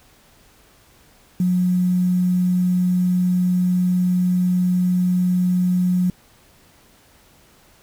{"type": "tone with quantisation", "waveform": "sine", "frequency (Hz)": 180.7, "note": "F#3", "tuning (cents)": -41, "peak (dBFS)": -15, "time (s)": [1.4, 6.1], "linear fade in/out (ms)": 2, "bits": 7, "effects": ["pink hiss -53 dBFS RMS until 7.82 s"]}